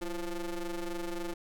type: ring-modulated tone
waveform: 40% pulse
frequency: 175.8 Hz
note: F3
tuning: 12 cents sharp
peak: -30 dBFS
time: 0.01-1.34 s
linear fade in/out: 10 ms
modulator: 164 Hz
effects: none